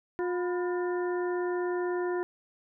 harmonic tone with a mistuned harmonic, 356.8 Hz, F4, 37 cents sharp, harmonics 1 / 2 / 3 / 4 / 5, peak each -28 / -39 / -40 / -43 / -43 dBFS, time 0.19-2.23 s, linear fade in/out 0 ms, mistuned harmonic 3, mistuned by -120 cents, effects none

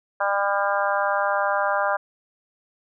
harmonic tone, 200.2 Hz, G3, 37 cents sharp, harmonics 3 / 4 / 5 / 6 / 7 / 8, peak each -25 / -26 / -27 / -28 / -28 / -29 dBFS, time 0.2-1.97 s, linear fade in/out 10 ms, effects none

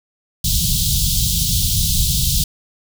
pink band-stop noise, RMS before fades -17 dBFS, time 0.44-2.44 s, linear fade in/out 5 ms, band 180 to 3300 Hz, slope 48 dB/octave, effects none

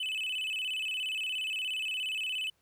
triangle tone with vibrato, 2794 Hz, F7, in tune, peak -30 dBFS, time 0-2.5 s, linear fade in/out 5 ms, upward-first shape square, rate 17 Hz, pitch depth 130 cents each way, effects pink hiss -73 dBFS RMS until 2.61 s

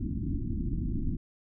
pink low-pass noise, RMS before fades -31 dBFS, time 0-1.17 s, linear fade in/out 10 ms, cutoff 330 Hz, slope 96 dB/octave, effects none

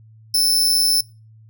sawtooth tone with amplitude modulation, 5274 Hz, E8, in tune, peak -9 dBFS, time 0.34-1.01 s, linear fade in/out 5 ms, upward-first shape sine, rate 178 Hz, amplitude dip 65%, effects noise-tail reverb RT60 0.3 s tail -22 dB re dry + added 110 Hz sine -44 dBFS peak until 1.49 s

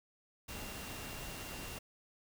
sine tone in noise, 2765 Hz, F7, 18 cents flat, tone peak -53 dBFS, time 0.48-1.79 s, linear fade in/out 10 ms, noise pink, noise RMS -45 dBFS, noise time 0.48-1.79 s, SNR -11 dB, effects none

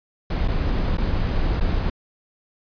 brown noise with dropouts, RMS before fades -21 dBFS, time 0.3-1.9 s, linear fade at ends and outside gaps 5 ms, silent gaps 0.478-0.482 / 0.972-0.981 / 1.6-1.608 s, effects resampled to 11025 Hz

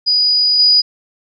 sine tone with level steps, 4926 Hz, D#8, 18 cents flat, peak -10 / -7 dBFS, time 0.06-0.82 s, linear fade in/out 20 ms, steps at 0.59 s, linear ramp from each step 2 ms, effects none

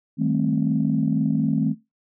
sine chord, A half-diminished seventh, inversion second, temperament just, 158.4 / 198 / 220 / 264 Hz, Eb3 / G3 / A3 / C4, +31 / +18 / 0 / +16 cents, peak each -23 / -28 / -23 / -23 dBFS, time 0.17-1.75 s, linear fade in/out 50 ms, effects noise-tail reverb RT60 0.2 s tail -17 dB re dry + tanh soft clip ceiling -9 dBFS

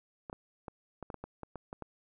clicks, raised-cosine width 1 ms, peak -27 dBFS, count 11, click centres 0.298 / 0.329 / 0.682 / 1.027 / 1.102 / 1.143 / 1.24 / 1.433 / 1.557 / 1.729 / 1.823 s, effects none

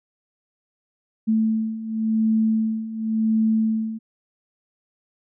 sine beating tone pair, 220 / 220.92 Hz, A3 / A3, 0 / +7 cents, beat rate 0.92 Hz, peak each -24 / -20 dBFS, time 1.27-3.99 s, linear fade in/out 20 ms, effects none

